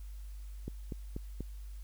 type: click train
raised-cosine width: 3 ms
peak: -26 dBFS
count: 4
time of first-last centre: 0.68-1.406 s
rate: 4.13 Hz
effects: added 50 Hz sine -42 dBFS peak until 1.83 s + white hiss -64 dBFS RMS until 1.83 s